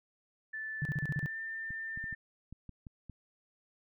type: tone with pitch glide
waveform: sine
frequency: 1755 to 1793.9 Hz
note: A6 to A6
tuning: -5 to +33 cents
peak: -37 dBFS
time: 0.53-2.15 s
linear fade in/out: 10 ms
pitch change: +38 cents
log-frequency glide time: 1.14-1.38 s
type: tone bursts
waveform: sine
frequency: 145.2 Hz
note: D3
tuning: 19 cents flat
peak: -30 dBFS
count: 7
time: 0.82-1.26 s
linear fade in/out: 0 ms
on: 32 ms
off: 36 ms
type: clicks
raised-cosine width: 5 ms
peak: -34 dBFS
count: 8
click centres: 1.706 / 1.975 / 2.041 / 2.127 / 2.526 / 2.693 / 2.868 / 3.097 s
effects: none